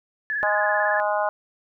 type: tone with vibrato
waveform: sine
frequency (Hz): 1700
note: G#6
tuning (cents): +40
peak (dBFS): -23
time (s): 0.3-1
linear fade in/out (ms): 0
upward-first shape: square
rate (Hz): 18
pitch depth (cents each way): 35
type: harmonic tone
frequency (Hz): 207.7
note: G#3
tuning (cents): 0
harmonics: 3 / 4 / 5 / 6 / 7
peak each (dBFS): -24 / -25 / -28 / -32 / -30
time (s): 0.43-1.29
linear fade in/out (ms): 0
effects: none